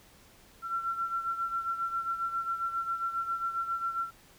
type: beating tone pair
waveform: sine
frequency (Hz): 1355 / 1362.4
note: E6 / F6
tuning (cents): +47 / -43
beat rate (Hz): 7.4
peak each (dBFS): -31 / -37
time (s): 0.62-4.11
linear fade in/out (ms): 50
effects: pink hiss -58 dBFS RMS until 4.38 s